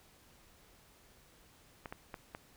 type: clicks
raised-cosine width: 0.5 ms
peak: -27 dBFS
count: 4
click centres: 1.858 / 1.925 / 2.142 / 2.349 s
effects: pink hiss -63 dBFS RMS until 2.56 s